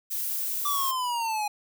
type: noise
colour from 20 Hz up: violet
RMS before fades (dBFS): -30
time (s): 0.1-0.92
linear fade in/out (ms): 20
type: exponential sweep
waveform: square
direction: down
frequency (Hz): 1174.7 to 824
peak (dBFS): -27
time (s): 0.65-1.48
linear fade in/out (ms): 5
effects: none